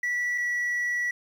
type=tone pair in turn; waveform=sine; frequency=1952 / 1944 Hz; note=B6 / B6; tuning=-21 / -28 cents; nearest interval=unison; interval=7 cents; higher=first; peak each=-22 / -22 dBFS; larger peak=neither; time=0.03-0.38 / 0.38-1.11 s; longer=second; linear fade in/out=5 ms; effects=tanh soft clip ceiling -24 dBFS + 9-bit